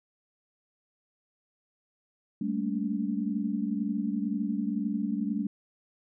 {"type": "tone cluster", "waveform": "sine", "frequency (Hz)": [196.7, 218.7, 230.1, 285.4], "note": ["G3", "A3", "A#3", "D4"], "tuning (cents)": [6, -10, -22, -49], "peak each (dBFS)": [-32, -31, -39, -33], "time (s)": [2.41, 5.47], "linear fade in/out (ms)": 5, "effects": []}